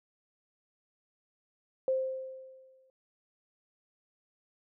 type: tone with exponential decay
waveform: sine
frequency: 524 Hz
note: C5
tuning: 2 cents sharp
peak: -24 dBFS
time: 1.88-2.9 s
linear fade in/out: 1 ms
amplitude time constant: 220 ms
effects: none